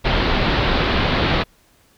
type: low-pass noise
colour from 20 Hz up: pink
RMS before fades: -18 dBFS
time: 0.04-1.44 s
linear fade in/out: 20 ms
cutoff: 4300 Hz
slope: 48 dB/octave
effects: pink hiss -56 dBFS RMS until 1.97 s